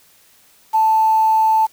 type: tone with quantisation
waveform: sine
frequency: 880 Hz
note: A5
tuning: in tune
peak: -11 dBFS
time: 0.73-1.67 s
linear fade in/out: 20 ms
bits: 6
effects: white hiss -52 dBFS RMS until 1.72 s